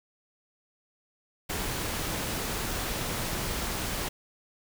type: noise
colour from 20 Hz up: pink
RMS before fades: -32 dBFS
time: 1.49-4.09 s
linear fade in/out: 10 ms
effects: none